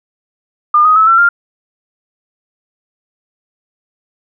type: tone with pitch steps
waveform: sine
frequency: 1208 / 1252.8 / 1299.2 / 1347.3 / 1397.3 Hz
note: D6 / D#6 / E6 / E6 / F6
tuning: +48 / +11 / -26 / +37 / 0 cents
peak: -5 dBFS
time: 0.74-1.29 s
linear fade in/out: 5 ms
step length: 110 ms
effects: none